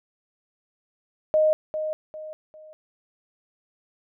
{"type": "tone with echo", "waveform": "sine", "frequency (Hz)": 620, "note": "D#5", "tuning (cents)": -6, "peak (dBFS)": -16, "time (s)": [1.34, 1.53], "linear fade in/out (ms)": 0, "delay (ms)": 400, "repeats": 3, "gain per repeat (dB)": -9, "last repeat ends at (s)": 2.73, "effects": []}